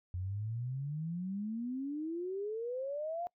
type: exponential sweep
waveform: sine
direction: up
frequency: 87.8 to 715 Hz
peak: -35 dBFS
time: 0.14-3.27 s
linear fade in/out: 0 ms
effects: noise-tail reverb RT60 0.1 s tail -25 dB re dry